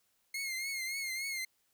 sawtooth tone with vibrato, 2139 Hz, C7, 38 cents sharp, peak -32 dBFS, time 0.34-1.45 s, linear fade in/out 5 ms, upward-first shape triangle, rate 3.5 Hz, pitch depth 70 cents each way, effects white hiss -75 dBFS RMS until 1.73 s

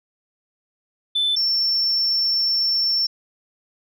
sine tone pair in turn, 3520 / 5414 Hz, A7 / E8, 0 / +45 cents, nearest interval perfect fifth, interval 745 cents, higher second, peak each -16 / -16 dBFS, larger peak neither, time 1.15-1.36 / 1.36-3.07 s, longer second, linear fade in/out 10 ms, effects tanh soft clip ceiling -14 dBFS

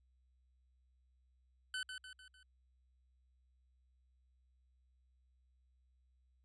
25% pulse tone with echo, 1513 Hz, F#6, 38 cents sharp, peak -35 dBFS, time 1.74-1.83 s, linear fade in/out 2 ms, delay 150 ms, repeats 4, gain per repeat -6 dB, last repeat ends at 2.43 s, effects added 63 Hz sine -70 dBFS peak until 6.44 s + resampled to 22050 Hz

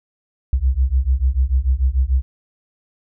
sine beating tone pair, 61.8 / 68.6 Hz, B1 / C#2, +2 / -17 cents, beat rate 6.8 Hz, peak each -17 dBFS, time 0.53-2.22 s, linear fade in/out 0 ms, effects none

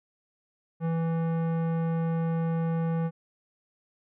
sine tone with tanh clipping, 164.81 Hz, E3, in tune, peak -27 dBFS, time 0.8-3.11 s, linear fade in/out 50 ms, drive 16 dB, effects none

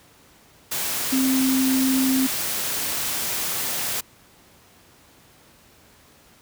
sine tone in noise, 262.9 Hz, C4, 8 cents sharp, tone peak -18 dBFS, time 1.12-2.27 s, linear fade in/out 10 ms, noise white, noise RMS -26 dBFS, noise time 0.71-4.01 s, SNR +5 dB, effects pink hiss -53 dBFS RMS until 6.41 s + high-pass 60 Hz 12 dB/octave

